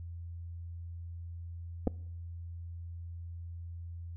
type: clicks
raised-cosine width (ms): 2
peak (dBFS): -17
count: 2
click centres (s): 1.872 / 1.876
effects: noise-tail reverb RT60 0.7 s tail -24 dB re dry + added 85 Hz sine -40 dBFS peak until 4.16 s